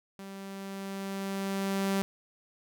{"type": "tone with level ramp", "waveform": "sawtooth", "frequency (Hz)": 195.3, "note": "G3", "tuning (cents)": -6, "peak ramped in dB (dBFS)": [-38, -22], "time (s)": [0.19, 2.02], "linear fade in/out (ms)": 0, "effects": []}